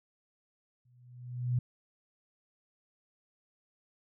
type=tone with exponential growth; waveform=sine; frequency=123.47 Hz; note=B2; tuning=in tune; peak=-24 dBFS; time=0.85-1.59 s; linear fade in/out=5 ms; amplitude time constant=160 ms; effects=none